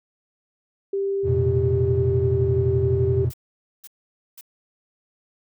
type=tone with pitch glide; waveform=sine; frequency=394.2 to 391 Hz; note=G4 to G4; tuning=+10 to -4 cents; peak=-21 dBFS; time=0.93-3.25 s; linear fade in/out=5 ms; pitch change=-14 cents; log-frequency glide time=1.75-2.56 s
type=chord; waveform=triangle; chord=F suspended fourth; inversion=none; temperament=equal with one note detuned; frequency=87.31 / 116.54 / 128.27 Hz; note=F2 / Bb2 / C3; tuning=0 / 0 / -34 cents; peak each=-22 dBFS; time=1.23-3.32 s; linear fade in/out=50 ms
type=noise bursts; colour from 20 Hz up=blue; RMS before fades=-41 dBFS; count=3; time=3.3-4.411 s; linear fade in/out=5 ms; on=37 ms; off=500 ms
effects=none